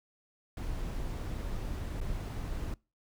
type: noise with dropouts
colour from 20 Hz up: brown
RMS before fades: -36 dBFS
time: 0.57-2.74 s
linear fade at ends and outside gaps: 2 ms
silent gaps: 2.004-2.012 s
effects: noise-tail reverb RT60 0.3 s tail -25 dB re dry